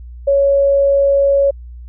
sine tone, 557 Hz, C#5, 8 cents sharp, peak -9 dBFS, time 0.27-1.51 s, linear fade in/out 10 ms, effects added 60 Hz sine -30 dBFS peak until 1.88 s

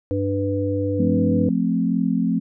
harmonic tone, 98.8 Hz, G2, 14 cents sharp, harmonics 1 / 3 / 5, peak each -24 / -24 / -24 dBFS, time 0.11-1.49 s, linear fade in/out 0 ms
sine chord, F major, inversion none, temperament equal with one note detuned, 176.54 / 220 / 261.6 Hz, F3 / A3 / C4, +19 / 0 / 0 cents, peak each -22 dBFS, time 0.98-2.4 s, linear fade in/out 20 ms
effects none

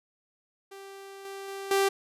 sawtooth tone with level steps, 392 Hz, G4, in tune, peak -39 / -34 / -32 / -18 dBFS, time 0.71-1.89 s, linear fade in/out 10 ms, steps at 1.25 / 1.48 / 1.71 s, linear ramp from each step 2 ms, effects resampled to 32000 Hz

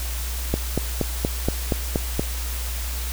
click train, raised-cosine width 2 ms, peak -7 dBFS, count 8, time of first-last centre 0.54-2.195 s, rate 4.23 Hz, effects added 60 Hz sine -26 dBFS peak until 3.12 s + white hiss -33 dBFS RMS until 3.12 s

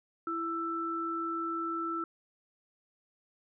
sine tone pair together, 331.8 / 1327 Hz, E4 / E6, +11 / +11 cents, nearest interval 2 octaves, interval 2400 cents, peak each -36 / -33 dBFS, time 0.27-2.04 s, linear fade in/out 2 ms, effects none

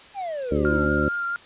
triangle exponential sweep, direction down, 831 to 261.8 Hz, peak -25 dBFS, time 0.14-0.89 s, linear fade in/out 50 ms
harmonic tone, 73.8 Hz, D2, 9 cents sharp, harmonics 1 / 2 / 3 / 4 / 5 / 7 / 8, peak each -27 / -29 / -27 / -26 / -27 / -29 / -32 dBFS, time 0.51-1.09 s, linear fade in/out 10 ms
sine tone with vibrato, 1396.9 Hz, F6, in tune, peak -24 dBFS, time 0.65-1.36 s, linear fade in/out 0 ms, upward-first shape sine, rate 4.5 Hz, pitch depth 17 cents each way
effects white hiss -47 dBFS RMS until 1.45 s + resampled to 8000 Hz

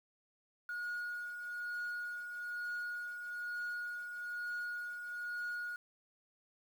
sine tone with tremolo, 1443 Hz, F#6, 44 cents flat, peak -34 dBFS, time 0.69-5.76 s, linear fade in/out 2 ms, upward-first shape triangle, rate 1.1 Hz, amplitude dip 60%, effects tanh soft clip ceiling -36 dBFS + 10-bit

